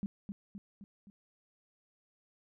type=tone with echo; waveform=sine; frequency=200.6 Hz; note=G3; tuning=40 cents sharp; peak=-32 dBFS; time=0.03-0.06 s; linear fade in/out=0 ms; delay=260 ms; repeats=4; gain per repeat=-5 dB; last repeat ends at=1.1 s; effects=none